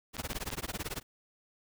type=noise with tremolo; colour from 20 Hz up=pink; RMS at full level=-35 dBFS; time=0.13-1.03 s; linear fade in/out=50 ms; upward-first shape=sine; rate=18 Hz; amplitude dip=100%
type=clicks; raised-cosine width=0.2 ms; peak=-22 dBFS; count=3; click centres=0.167 / 0.331 / 0.503 s
effects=none